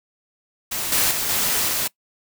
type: noise with level steps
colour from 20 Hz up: white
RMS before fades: -26 / -19 / -24 / -21 / -23 dBFS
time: 0.71-1.88 s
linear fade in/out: 10 ms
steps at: 0.92 / 1.11 / 1.29 / 1.68 s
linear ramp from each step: 2 ms
effects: noise-tail reverb RT60 0.1 s tail -22 dB re dry